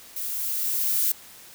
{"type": "noise with level ramp", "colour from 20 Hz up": "violet", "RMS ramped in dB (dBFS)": [-31, -22], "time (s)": [0.16, 1.12], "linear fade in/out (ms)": 5, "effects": ["white hiss -47 dBFS RMS until 1.54 s"]}